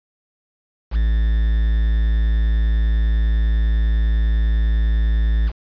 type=tone with quantisation; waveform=triangle; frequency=55 Hz; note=A1; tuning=in tune; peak=-12 dBFS; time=0.91-5.52 s; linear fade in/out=50 ms; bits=6; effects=resampled to 11025 Hz